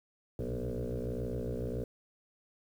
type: tone with frequency modulation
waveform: sine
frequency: 181.2 Hz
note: F#3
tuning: 36 cents flat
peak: -32 dBFS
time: 0.39-1.84 s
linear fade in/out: 2 ms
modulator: 61.6 Hz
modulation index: 5.7
effects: tanh soft clip ceiling -28 dBFS + 10-bit